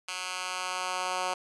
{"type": "tone with high-pass filter sweep", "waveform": "10% pulse", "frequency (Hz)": 183.5, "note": "F#3", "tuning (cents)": -14, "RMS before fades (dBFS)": -33, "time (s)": [0.08, 1.34], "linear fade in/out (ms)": 5, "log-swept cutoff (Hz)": [1900, 720], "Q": 0.94, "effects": ["resampled to 22050 Hz"]}